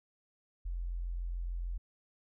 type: tone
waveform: sine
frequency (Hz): 43.42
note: F1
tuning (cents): -9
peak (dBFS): -34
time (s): 0.65-1.78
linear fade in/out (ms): 10
effects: none